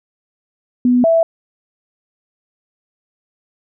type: tone pair in turn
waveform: sine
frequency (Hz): 247.1 / 659.7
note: B3 / E5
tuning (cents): +1 / +1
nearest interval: octave + perfect fourth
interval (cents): 1700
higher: second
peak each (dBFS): -9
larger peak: neither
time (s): 0.85-1.04 / 1.04-1.23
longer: neither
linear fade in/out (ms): 2
effects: none